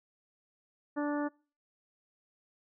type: harmonic tone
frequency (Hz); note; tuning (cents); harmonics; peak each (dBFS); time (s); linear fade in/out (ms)
292.5; D4; -7; 1 / 2 / 3 / 4 / 5 / 6; -31 / -37 / -41 / -43 / -45 / -47; 0.96-1.29; 20
effects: noise-tail reverb RT60 0.4 s tail -26 dB re dry